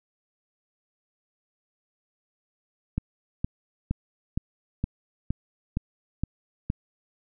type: click train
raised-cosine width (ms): 5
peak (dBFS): -13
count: 9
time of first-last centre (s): 2.98-6.701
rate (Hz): 2.15
effects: none